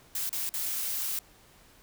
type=noise with dropouts; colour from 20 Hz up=blue; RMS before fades=-32 dBFS; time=0.15-1.19 s; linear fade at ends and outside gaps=2 ms; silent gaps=0.293-0.328 / 0.492-0.539 s; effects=pink hiss -58 dBFS RMS until 1.82 s